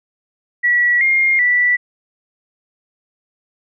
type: tone with pitch steps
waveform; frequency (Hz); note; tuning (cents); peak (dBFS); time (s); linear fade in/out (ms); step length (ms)
sine; 1938 / 2125 / 1964; B6 / C7 / B6; -33 / +26 / -10; -11; 0.63-1.77; 20; 380
effects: none